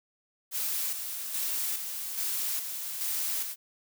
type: noise with tremolo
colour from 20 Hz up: blue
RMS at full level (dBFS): -31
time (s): 0.51-3.56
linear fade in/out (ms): 50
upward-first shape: square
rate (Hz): 1.2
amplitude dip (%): 45
effects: none